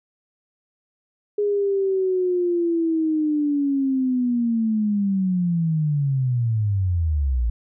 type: linear sweep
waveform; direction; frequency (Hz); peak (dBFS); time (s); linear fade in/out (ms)
sine; down; 415.3 to 55; -18; 1.38-7.5; 5
effects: none